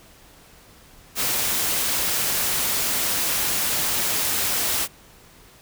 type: noise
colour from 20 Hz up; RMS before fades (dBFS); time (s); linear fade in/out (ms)
white; -23; 1.15-4.88; 50
effects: pink hiss -50 dBFS RMS until 5.61 s